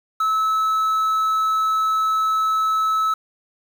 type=tone; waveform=triangle; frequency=1300 Hz; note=E6; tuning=24 cents flat; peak=-15 dBFS; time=0.2-3.14 s; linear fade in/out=5 ms; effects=7-bit